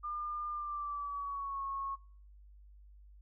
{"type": "tone with pitch glide", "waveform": "sine", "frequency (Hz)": [1203, 1096.8], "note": ["D6", "C#6"], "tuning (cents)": [41, -19], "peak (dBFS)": -36, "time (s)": [0.03, 1.96], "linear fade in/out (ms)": 20, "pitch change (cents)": -160, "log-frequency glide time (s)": [0.5, 1.63], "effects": ["noise-tail reverb RT60 0.5 s tail -23 dB re dry", "added 50 Hz sine -54 dBFS peak until 3.21 s"]}